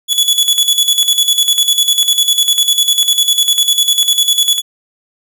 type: tone with tremolo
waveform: sawtooth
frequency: 3409 Hz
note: G#7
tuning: 45 cents sharp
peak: -4 dBFS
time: 0.08-4.62 s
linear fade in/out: 50 ms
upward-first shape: square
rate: 10 Hz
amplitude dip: 65%
effects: none